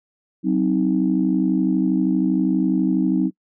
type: chord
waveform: sine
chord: C diminished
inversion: second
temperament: just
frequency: 188.37 / 261.6 / 314 Hz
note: Gb3 / C4 / Eb4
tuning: +31 / 0 / +16 cents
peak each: -20 dBFS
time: 0.43-3.31 s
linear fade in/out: 50 ms
effects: noise-tail reverb RT60 0.1 s tail -25 dB re dry + tanh soft clip ceiling -7 dBFS